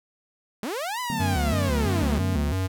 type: linear two-way sweep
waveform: sawtooth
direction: up then down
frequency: 189.3 to 1013 to 189.3 Hz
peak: -24 dBFS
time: 0.63-2.18 s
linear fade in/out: 0 ms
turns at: 1 s
type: chord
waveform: triangle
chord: B minor seventh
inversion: first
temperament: equal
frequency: 146.83 / 185 / 220 / 246.9 Hz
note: D3 / F#3 / A3 / B3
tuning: 0 / 0 / 0 / 0 cents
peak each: -31 dBFS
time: 1.1-2.52 s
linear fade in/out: 0 ms
type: tone with vibrato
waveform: square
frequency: 82.41 Hz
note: E2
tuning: in tune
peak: -24 dBFS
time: 1.19-2.68 s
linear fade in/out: 20 ms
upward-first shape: square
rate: 3 Hz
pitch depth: 230 cents each way
effects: none